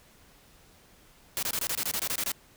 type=noise bursts; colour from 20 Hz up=white; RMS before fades=-30 dBFS; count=12; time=1.37-2.318 s; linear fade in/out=0 ms; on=57 ms; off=24 ms; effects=pink hiss -58 dBFS RMS until 2.56 s